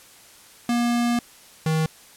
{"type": "tone pair in turn", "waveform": "square", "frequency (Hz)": [238.4, 158.33], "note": ["A#3", "D#3"], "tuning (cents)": [39, 31], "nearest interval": "perfect fifth", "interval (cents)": 708, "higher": "first", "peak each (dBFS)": -20, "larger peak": "neither", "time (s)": [[0.69, 1.19], [1.66, 1.86]], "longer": "first", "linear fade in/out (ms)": 2, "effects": ["white hiss -49 dBFS RMS until 2.16 s", "low-pass 12000 Hz 12 dB/octave"]}